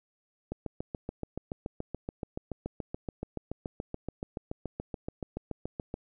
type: click train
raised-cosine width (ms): 2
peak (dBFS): -21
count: 39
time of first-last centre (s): 0.52-5.941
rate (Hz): 7.01
effects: none